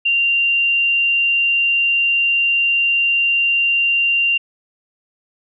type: tone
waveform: sine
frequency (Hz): 2775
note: F7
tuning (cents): -12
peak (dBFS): -13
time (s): 0.05-4.38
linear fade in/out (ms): 10
effects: none